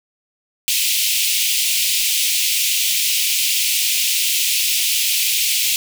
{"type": "high-pass noise", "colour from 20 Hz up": "pink", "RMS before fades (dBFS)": -18, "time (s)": [0.68, 5.76], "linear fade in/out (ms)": 0, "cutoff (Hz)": 2400, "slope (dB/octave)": 48, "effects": []}